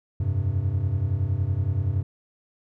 triangle chord, F suspended second, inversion none, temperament equal, 87.31 / 98 / 130.81 Hz, F2 / G2 / C3, 0 / 0 / 0 cents, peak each -26 / -22 / -27 dBFS, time 0.2-2.03 s, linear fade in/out 5 ms, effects none

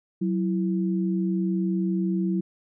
sine tone pair together, 186.5 / 332.3 Hz, F#3 / E4, +14 / +14 cents, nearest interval minor seventh, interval 1000 cents, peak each -23 / -28 dBFS, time 0.21-2.41 s, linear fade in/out 10 ms, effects none

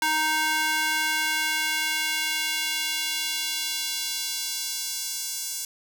square tone with high-pass filter sweep, 311.1 Hz, D#4, in tune, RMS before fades -27 dBFS, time 0.02-5.65 s, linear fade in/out 2 ms, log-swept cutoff 1100 to 6400 Hz, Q 1.2, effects none

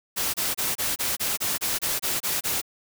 white noise bursts, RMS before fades -26 dBFS, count 12, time 0.16-2.617 s, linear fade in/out 20 ms, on 180 ms, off 27 ms, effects none

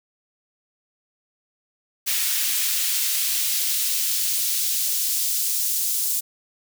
white noise with high-pass filter sweep, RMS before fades -23 dBFS, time 2.06-6.21 s, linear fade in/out 20 ms, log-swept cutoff 2100 to 6000 Hz, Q 0.82, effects none

